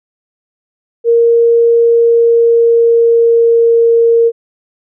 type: tone with pitch glide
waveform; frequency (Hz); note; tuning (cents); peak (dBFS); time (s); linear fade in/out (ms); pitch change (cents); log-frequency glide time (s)
sine; 466.2 to 463; A#4 to A#4; 0 to -12; -5; 1.04-4.32; 50; -12; 1.73-3.86
effects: none